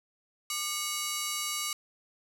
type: ring-modulated tone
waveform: 10% pulse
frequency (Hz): 1699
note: G#6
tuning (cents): +39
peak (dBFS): -19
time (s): 0.5-1.73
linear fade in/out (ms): 2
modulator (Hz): 505
effects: none